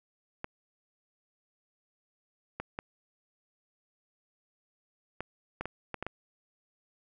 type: clicks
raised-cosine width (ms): 0.5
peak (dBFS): -20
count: 9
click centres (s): 0.444 / 2.6 / 2.789 / 5.206 / 5.61 / 5.656 / 5.943 / 6.026 / 6.066
effects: none